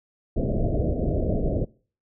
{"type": "low-pass noise", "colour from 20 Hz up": "pink", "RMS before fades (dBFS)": -24, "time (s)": [0.36, 1.65], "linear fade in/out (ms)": 10, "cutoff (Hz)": 670, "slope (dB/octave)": 96, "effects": ["noise-tail reverb RT60 0.4 s tail -22 dB re dry"]}